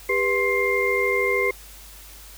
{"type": "tone cluster", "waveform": "sine", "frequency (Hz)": [398.5, 491.6, 1055, 2108], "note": ["G4", "B4", "C6", "C7"], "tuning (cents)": [28, -8, 14, 12], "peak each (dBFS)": [-24, -25, -30, -22], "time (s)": [0.09, 1.51], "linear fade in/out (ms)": 5, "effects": ["added 50 Hz sine -45 dBFS peak until 2.37 s", "white hiss -45 dBFS RMS until 2.37 s"]}